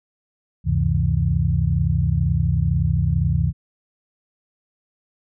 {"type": "tone cluster", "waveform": "sine", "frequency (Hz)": [72, 94.1, 129.8, 161.5], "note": ["D2", "F#2", "C3", "E3"], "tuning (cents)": [-34, 30, -13, -35], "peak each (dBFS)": -22, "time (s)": [0.64, 3.53], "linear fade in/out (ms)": 50, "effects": []}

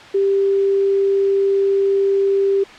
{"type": "tone", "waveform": "sine", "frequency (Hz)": 393.6, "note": "G4", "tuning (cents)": 7, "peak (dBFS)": -13, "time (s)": [0.14, 2.64], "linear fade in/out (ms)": 10, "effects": ["white hiss -38 dBFS RMS until 2.78 s", "low-pass 3000 Hz 12 dB/octave"]}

